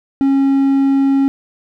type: tone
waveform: triangle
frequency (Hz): 273.3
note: C#4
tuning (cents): -24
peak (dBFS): -8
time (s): 0.21-1.28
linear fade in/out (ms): 0
effects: none